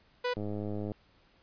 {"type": "tone", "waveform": "sawtooth", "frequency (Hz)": 493.9, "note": "B4", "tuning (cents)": 0, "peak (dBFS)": -25, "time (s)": [0.24, 0.34], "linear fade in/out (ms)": 10}
{"type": "click train", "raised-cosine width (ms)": 2, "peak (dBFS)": -24, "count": 58, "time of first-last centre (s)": [0.37, 0.918], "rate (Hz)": 104}
{"effects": ["pink hiss -65 dBFS RMS until 1.42 s", "resampled to 11025 Hz"]}